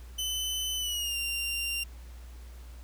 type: tone with pitch glide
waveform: sawtooth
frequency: 3030 to 2779 Hz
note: F#7 to F7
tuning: +40 to -9 cents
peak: -27 dBFS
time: 0.18-1.84 s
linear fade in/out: 10 ms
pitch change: -149 cents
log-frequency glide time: 0.76-1.17 s
effects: added 60 Hz sine -43 dBFS peak until 2.83 s + pink hiss -57 dBFS RMS until 2.83 s